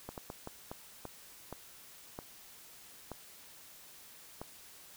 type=slowing click train; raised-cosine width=1 ms; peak=-27 dBFS; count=10; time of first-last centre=0.09-4.415 s; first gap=88 ms; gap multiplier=1.4; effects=white hiss -55 dBFS RMS until 4.96 s